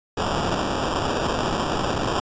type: noise with sample-and-hold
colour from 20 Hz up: white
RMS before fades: -24 dBFS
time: 0.17-2.2 s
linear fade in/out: 5 ms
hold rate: 2100 Hz
effects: resampled to 16000 Hz